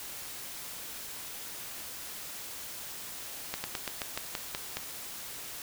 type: slowing click train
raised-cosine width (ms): 0.2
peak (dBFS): -15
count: 9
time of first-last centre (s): 3.54-4.77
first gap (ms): 100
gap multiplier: 1.12
effects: white hiss -42 dBFS RMS until 5.62 s